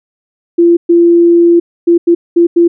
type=tone bursts at uneven times; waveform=sine; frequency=342 Hz; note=F4; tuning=36 cents flat; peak=-3 dBFS; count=6; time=0.58-0.77 / 0.89-1.6 / 1.87-1.98 / 2.07-2.15 / 2.36-2.47 / 2.56-2.68 s; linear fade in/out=10 ms; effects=none